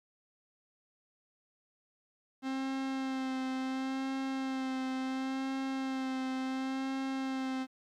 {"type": "tone with vibrato", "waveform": "45% pulse", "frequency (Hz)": 264.2, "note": "C4", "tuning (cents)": 17, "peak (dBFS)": -33, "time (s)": [2.42, 7.67], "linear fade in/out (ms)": 50, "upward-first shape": "sine", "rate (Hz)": 0.71, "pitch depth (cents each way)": 21, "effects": ["low-pass 5000 Hz 12 dB/octave", "11-bit"]}